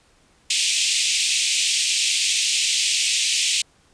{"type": "band-pass noise", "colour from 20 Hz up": "pink", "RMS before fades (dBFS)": -21, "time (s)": [0.5, 3.62], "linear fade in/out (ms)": 5, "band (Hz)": [2400, 9000], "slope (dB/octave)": 48, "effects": ["pink hiss -58 dBFS RMS until 3.93 s", "resampled to 22050 Hz"]}